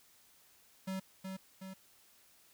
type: tone with echo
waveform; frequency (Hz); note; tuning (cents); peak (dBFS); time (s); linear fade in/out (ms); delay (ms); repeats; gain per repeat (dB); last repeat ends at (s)
square; 190; F#3; +46; -37; 0.87-1; 10; 370; 2; -4; 1.74
effects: white hiss -65 dBFS RMS until 2.53 s